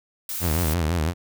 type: noise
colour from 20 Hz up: blue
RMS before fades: -30 dBFS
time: 0.29-0.74 s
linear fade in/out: 2 ms
type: tone with vibrato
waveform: sawtooth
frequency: 82 Hz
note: E2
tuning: 9 cents flat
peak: -17 dBFS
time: 0.4-1.14 s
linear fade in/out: 50 ms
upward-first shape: sine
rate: 6 Hz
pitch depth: 140 cents each way
effects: none